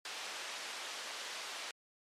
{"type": "band-pass noise", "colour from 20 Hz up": "white", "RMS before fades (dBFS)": -44, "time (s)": [0.05, 1.71], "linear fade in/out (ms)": 2, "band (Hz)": [490, 4500], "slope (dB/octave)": 12, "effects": ["low-pass 11000 Hz 12 dB/octave", "MP3 64 kbps"]}